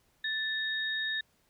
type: tone pair together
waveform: sine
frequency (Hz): 1760 / 3734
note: A6 / A#7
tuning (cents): 0 / +2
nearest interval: octave + minor second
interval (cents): 1302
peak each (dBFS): -32 / -34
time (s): 0.24-1.21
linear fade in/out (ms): 5
effects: pink hiss -70 dBFS RMS until 1.49 s